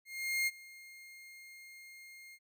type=tone with ADSR envelope; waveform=40% pulse; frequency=2128 Hz; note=C7; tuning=29 cents sharp; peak=-28 dBFS; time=0.05-2.39 s; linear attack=420 ms; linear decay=34 ms; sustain=-22 dB; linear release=54 ms; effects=none